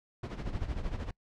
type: noise with tremolo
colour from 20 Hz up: brown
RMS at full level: -33 dBFS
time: 0.23-1.11 s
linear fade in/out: 5 ms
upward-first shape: sine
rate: 13 Hz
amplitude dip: 70%
effects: noise-tail reverb RT60 0.1 s tail -25 dB re dry + low-pass 5000 Hz 12 dB/octave